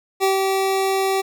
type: tone with ADSR envelope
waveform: 25% pulse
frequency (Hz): 385.8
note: G4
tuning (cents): -28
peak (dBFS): -11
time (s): 0.2-1.22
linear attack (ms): 35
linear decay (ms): 140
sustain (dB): -3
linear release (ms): 17
effects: none